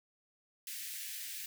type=high-pass noise; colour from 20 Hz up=white; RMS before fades=-43 dBFS; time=0.67-1.46 s; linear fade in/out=2 ms; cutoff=1700 Hz; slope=48 dB/octave; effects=none